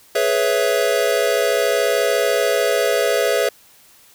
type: chord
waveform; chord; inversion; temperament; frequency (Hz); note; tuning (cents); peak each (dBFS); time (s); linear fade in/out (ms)
square; C# minor seventh; second; equal with one note detuned; 420.1 / 493.9 / 554.4 / 659.3; G#4 / B4 / C#5 / E5; +20 / 0 / 0 / 0; -22; 0.15-3.49; 5
effects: white hiss -50 dBFS RMS until 4.14 s